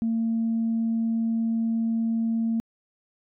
sine tone, 227.1 Hz, A#3, 45 cents flat, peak -21 dBFS, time 0.02-2.6 s, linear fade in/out 0 ms, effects tanh soft clip ceiling -18 dBFS

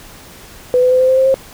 sine tone with pitch steps, 499 / 504.5 / 510.1 / 515.7 / 521.4 / 527.1 / 533 Hz, B4 / B4 / C5 / C5 / C5 / C5 / C5, +18 / +37 / -44 / -25 / -6 / +13 / +32 cents, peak -8 dBFS, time 0.74-1.342 s, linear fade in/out 0 ms, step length 86 ms, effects pink hiss -38 dBFS RMS until 1.53 s

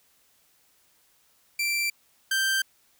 sawtooth tone pair in turn, 2349 / 1567.8 Hz, D7 / G6, 0 / 0 cents, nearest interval perfect fifth, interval 700 cents, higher first, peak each -21 / -19 dBFS, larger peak second, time 1.59-1.9 / 2.31-2.62 s, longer neither, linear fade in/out 5 ms, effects white hiss -64 dBFS RMS until 2.99 s

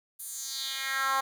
10% pulse tone with high-pass filter sweep, 268.8 Hz, C4, 47 cents sharp, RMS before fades -32 dBFS, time 0.19-1.21 s, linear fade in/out 10 ms, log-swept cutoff 11000 to 910 Hz, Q 2.5, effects none

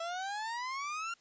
30% pulse exponential sweep, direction up, 657 to 1400 Hz, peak -33 dBFS, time 0-1.14 s, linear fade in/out 5 ms, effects white hiss -66 dBFS RMS until 1.2 s + resampled to 16000 Hz

